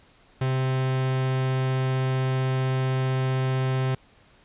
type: tone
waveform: 45% pulse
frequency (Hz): 130.8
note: C3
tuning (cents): 0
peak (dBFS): -22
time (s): 0.41-3.95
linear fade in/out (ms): 5
effects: pink hiss -57 dBFS RMS until 4.44 s + resampled to 8000 Hz